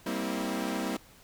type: chord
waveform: sawtooth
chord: C dominant seventh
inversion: second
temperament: equal with one note detuned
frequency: 196 / 233.1 / 261.6 / 323.8 Hz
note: G3 / Bb3 / C4 / E4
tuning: 0 / 0 / 0 / -31 cents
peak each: -32 dBFS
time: 0.06-0.97 s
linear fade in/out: 5 ms
effects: pink hiss -56 dBFS RMS until 1.23 s